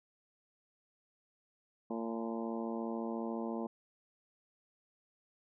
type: harmonic tone with a mistuned harmonic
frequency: 114.2 Hz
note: A#2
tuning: 35 cents flat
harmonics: 2 / 3 / 4 / 5 / 6 / 7 / 8 / 9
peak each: -38 / -42 / -44 / -46 / -48 / -49 / -50 / -51 dBFS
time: 1.9-3.67 s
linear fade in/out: 5 ms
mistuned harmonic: 7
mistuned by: +67 cents
effects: none